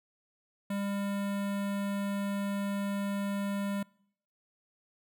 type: tone with notch filter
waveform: square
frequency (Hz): 200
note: G3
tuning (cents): +35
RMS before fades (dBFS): -33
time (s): 0.7-3.83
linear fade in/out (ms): 5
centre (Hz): 5500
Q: 1.2
effects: noise-tail reverb RT60 0.7 s tail -25 dB re dry